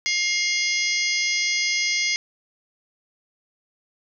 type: harmonic tone with a mistuned harmonic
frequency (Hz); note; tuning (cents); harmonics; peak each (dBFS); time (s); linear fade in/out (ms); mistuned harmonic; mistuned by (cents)
707; F5; +21; 3 / 4 / 5 / 6 / 7 / 8 / 9; -23 / -34 / -31 / -33 / -27 / -32 / -30; 0.06-2.16; 0; 5; -98
effects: none